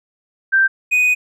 sine / triangle tone pair in turn, 1568 / 2489 Hz, G6 / D#7, 0 / 0 cents, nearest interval minor sixth, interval 800 cents, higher second, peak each -10 dBFS, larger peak neither, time 0.52-0.68 / 0.91-1.15 s, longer second, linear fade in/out 20 ms, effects none

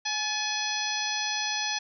harmonic tone with a mistuned harmonic, 842 Hz, G#5, 24 cents sharp, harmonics 1 / 2 / 3 / 4 / 5 / 6 / 7, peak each -35 / -35 / -35 / -35 / -35 / -35 / -35 dBFS, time 0.05-1.79 s, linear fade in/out 10 ms, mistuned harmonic 2, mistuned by +48 cents, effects none

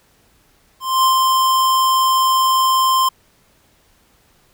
square tone with ADSR envelope, 1046.5 Hz, C6, in tune, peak -11 dBFS, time 0.8-3.09 s, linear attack 240 ms, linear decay 110 ms, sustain -2 dB, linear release 7 ms, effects pink hiss -56 dBFS RMS until 4.53 s

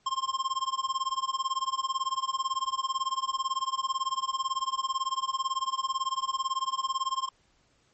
square tone with tremolo, 1061 Hz, C6, 24 cents sharp, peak -25 dBFS, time 0.06-7.29 s, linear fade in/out 5 ms, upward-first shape sine, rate 18 Hz, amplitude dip 95%, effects pink hiss -67 dBFS RMS until 7.93 s + MP3 32 kbps

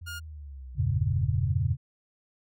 sine linear sweep, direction down, 86.8 to 36.18 Hz, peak -39 dBFS, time 0.01-1.49 s, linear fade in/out 10 ms
sawtooth tone, 1420 Hz, F6, 28 cents sharp, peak -33 dBFS, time 0.06-0.2 s, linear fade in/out 20 ms
sine chord, E diminished seventh, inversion none, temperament equal with one note detuned, 83.46 / 98 / 116.54 / 138.59 Hz, E2 / G2 / Bb2 / Db3, +22 / 0 / 0 / 0 cents, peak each -29 dBFS, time 0.75-1.77 s, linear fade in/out 50 ms
effects none

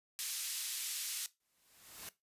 white band-pass noise, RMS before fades -40 dBFS, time 0.19-1.26 s, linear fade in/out 0 ms, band 2700 to 12000 Hz, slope 12 dB/octave
white noise with exponential growth, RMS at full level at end -44 dBFS, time 1.4-2.09 s, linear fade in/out 2 ms, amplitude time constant 150 ms
effects noise-tail reverb RT60 0.2 s tail -17 dB re dry + resampled to 32000 Hz

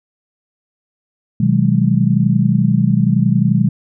sine chord, G# minor seventh, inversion first, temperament just, 124.59 / 155.74 / 186.89 / 207.7 Hz, B2 / D#3 / F#3 / G#3, +16 / +2 / +18 / 0 cents, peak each -16 dBFS, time 1.4-3.69 s, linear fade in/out 5 ms, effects none

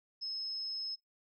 sine tone, 5180 Hz, E8, 31 cents flat, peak -36 dBFS, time 0.21-0.96 s, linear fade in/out 20 ms, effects noise-tail reverb RT60 0.2 s tail -26 dB re dry

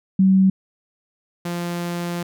sine / sawtooth tone pair in turn, 190.6 / 173.35 Hz, G3 / F3, -48 / -13 cents, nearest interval major second, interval 165 cents, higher first, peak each -11 / -20 dBFS, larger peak first, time 0.19-0.5 / 1.45-2.23 s, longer second, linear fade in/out 5 ms, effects none

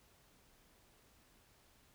silence, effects pink hiss -68 dBFS RMS until 1.94 s

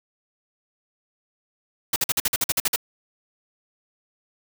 white noise bursts, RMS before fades -21 dBFS, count 11, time 1.93-2.761 s, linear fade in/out 5 ms, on 31 ms, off 49 ms, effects none

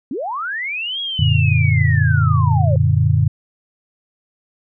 sine linear two-way sweep, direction up then down, 220 to 3322 to 512 Hz, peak -21 dBFS, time 0.11-2.76 s, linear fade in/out 2 ms, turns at 1 s
sine chord, Gb augmented, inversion none, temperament equal, 92.5 / 116.54 / 146.83 Hz, Gb2 / Bb2 / D3, 0 / 0 / 0 cents, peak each -16 dBFS, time 1.19-3.28 s, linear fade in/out 5 ms
effects none

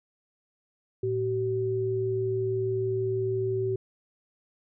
sine tone pair together, 113.3 / 381.4 Hz, A#2 / G4, -49 / -47 cents, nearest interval octave + major sixth, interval 2102 cents, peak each -31 / -26 dBFS, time 1.03-3.76 s, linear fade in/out 5 ms, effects none

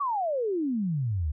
sine exponential sweep, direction down, 1174.7 to 69.3 Hz, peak -25 dBFS, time 0-1.32 s, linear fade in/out 10 ms, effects none

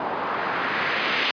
white noise with low-pass filter sweep, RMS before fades -25 dBFS, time 0-1.31 s, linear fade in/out 2 ms, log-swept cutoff 900 to 2900 Hz, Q 1.5, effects high-pass 200 Hz 12 dB/octave + resampled to 11025 Hz

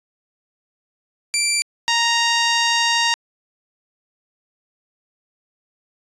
10% pulse tone pair in turn, 2349 / 932.2 Hz, D7 / A#5, 0 / 0 cents, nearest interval octave + major third, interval 1600 cents, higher first, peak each -7 dBFS, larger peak neither, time 1.34-1.62 / 1.88-3.14 s, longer second, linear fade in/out 0 ms, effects resampled to 22050 Hz

